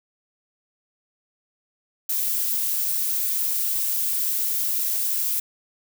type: noise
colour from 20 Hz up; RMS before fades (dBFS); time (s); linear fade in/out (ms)
violet; -24; 2.09-5.4; 5
effects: none